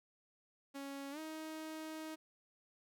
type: tone with pitch glide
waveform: sawtooth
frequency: 277.2 to 314.8 Hz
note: C#4 to D#4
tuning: 0 to +20 cents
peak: -40 dBFS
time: 0.74-2.16 s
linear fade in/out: 20 ms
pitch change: +220 cents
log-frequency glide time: 1.11-1.19 s
effects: none